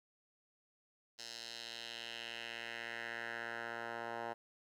10% pulse tone with band-pass filter sweep, 116.54 Hz, A#2, in tune, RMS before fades -45 dBFS, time 1.18-4.34 s, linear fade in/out 20 ms, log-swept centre 5000 to 990 Hz, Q 2.2, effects 12-bit

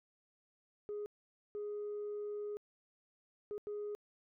sine tone bursts at uneven times, 415.3 Hz, G#4, in tune, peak -37 dBFS, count 4, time 0.89-1.06 / 1.55-2.57 / 3.51-3.58 / 3.67-3.95 s, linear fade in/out 0 ms, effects tanh soft clip ceiling -36 dBFS

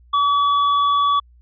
triangle tone with tanh clipping, 1141 Hz, C#6, 50 cents sharp, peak -16 dBFS, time 0.13-1.2 s, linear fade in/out 10 ms, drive 15 dB, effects added 60 Hz sine -47 dBFS peak until 1.41 s + resampled to 11025 Hz

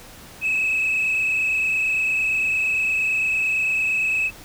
sine tone with frequency modulation, 2580 Hz, E7, 38 cents flat, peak -17 dBFS, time 0.41-4.31 s, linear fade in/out 50 ms, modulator 28.8 Hz, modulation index 2, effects tanh soft clip ceiling -16 dBFS + pink hiss -43 dBFS RMS until 4.44 s

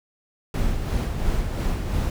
brown noise with tremolo, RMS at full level -22 dBFS, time 0.54-2.1 s, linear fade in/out 2 ms, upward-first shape sine, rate 2.9 Hz, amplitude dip 45%, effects none

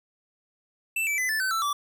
square tone with pitch steps, 2659 / 2315 / 2015 / 1754.3 / 1527.2 / 1329.5 / 1157.4 Hz, E7 / D7 / B6 / A6 / G6 / E6 / D6, +14 / -25 / +34 / -6 / -46 / +14 / -26 cents, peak -25 dBFS, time 0.96-1.73 s, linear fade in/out 5 ms, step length 110 ms, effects none

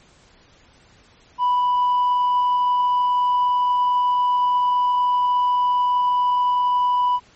triangle tone with tanh clipping, 987.8 Hz, B5, in tune, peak -16 dBFS, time 1.38-7.2 s, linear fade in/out 50 ms, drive 6 dB, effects pink hiss -53 dBFS RMS until 7.35 s + MP3 32 kbps

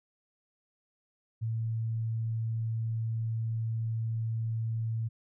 sine tone, 112.9 Hz, A2, 45 cents sharp, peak -29 dBFS, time 1.41-5.09 s, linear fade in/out 20 ms, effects none

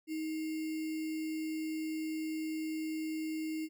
sine tone with sample-and-hold, 315 Hz, D#4, 21 cents sharp, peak -34 dBFS, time 0.07-3.69 s, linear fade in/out 50 ms, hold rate 2450 Hz, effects none

